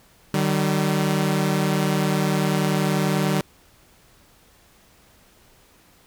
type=tone pair together; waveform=sawtooth; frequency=151.49 / 191.8 Hz; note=D#3 / G3; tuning=-46 / -37 cents; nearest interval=major third; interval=409 cents; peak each=-18 dBFS; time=0.34-3.41 s; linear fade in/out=2 ms; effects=pink hiss -55 dBFS RMS until 6.06 s